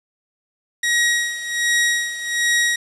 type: tone with tremolo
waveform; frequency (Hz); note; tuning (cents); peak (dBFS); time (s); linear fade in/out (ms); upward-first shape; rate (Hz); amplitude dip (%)
sawtooth; 1898; A#6; +31; -11; 0.83-2.76; 5; sine; 1.3; 75
effects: resampled to 24000 Hz + 7-bit